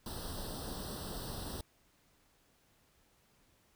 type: noise with comb filter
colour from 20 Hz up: pink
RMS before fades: -42 dBFS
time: 0.06-1.61 s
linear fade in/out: 2 ms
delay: 0.22 ms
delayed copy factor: +1
effects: pink hiss -70 dBFS RMS until 3.75 s